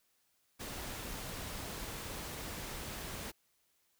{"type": "noise", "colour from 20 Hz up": "pink", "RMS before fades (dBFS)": -43, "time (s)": [0.59, 3.32], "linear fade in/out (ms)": 20, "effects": ["white hiss -75 dBFS RMS until 3.99 s"]}